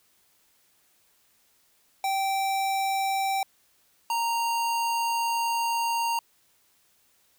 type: tone pair in turn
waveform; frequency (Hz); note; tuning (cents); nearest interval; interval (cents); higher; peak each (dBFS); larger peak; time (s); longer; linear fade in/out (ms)
square; 778 / 927.8; G5 / A#5; -13 / -8; minor third; 305; second; -25; neither; 2.04-3.43 / 4.1-6.19; second; 2
effects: white hiss -65 dBFS RMS until 7.38 s